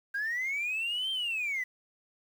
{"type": "linear two-way sweep", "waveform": "sine", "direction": "up then down", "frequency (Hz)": [1584, 3171, 1955], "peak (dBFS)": -28, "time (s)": [0.14, 1.64], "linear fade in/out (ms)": 10, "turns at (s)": 1.11, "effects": ["tanh soft clip ceiling -27 dBFS", "9-bit"]}